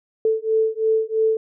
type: beating tone pair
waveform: sine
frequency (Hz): 440 / 443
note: A4 / A4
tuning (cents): 0 / +12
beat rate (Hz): 3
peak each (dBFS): -20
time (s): 0.25-1.37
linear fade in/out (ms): 2
effects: none